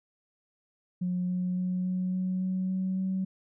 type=tone with pitch steps; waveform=sine; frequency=180 / 181.25 / 182.51 / 183.78 / 185.06 / 186.35 / 187.64 / 188.95 Hz; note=F#3 / F#3 / F#3 / F#3 / F#3 / F#3 / F#3 / F#3; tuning=-47 / -35 / -23 / -11 / +1 / +13 / +25 / +37 cents; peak=-26 dBFS; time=1.01-3.25 s; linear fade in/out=10 ms; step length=280 ms; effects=tanh soft clip ceiling -22 dBFS